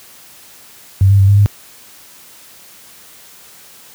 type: tone with pitch steps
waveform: sine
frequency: 96.6 / 99.4 / 97.2 / 100.7 / 101.9 Hz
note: G2 / G2 / G2 / G2 / G#2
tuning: -25 / +25 / -14 / +47 / -32 cents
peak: -5 dBFS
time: 1.01-1.46 s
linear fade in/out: 0 ms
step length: 90 ms
effects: white hiss -41 dBFS RMS until 3.94 s + high-pass 60 Hz 12 dB/octave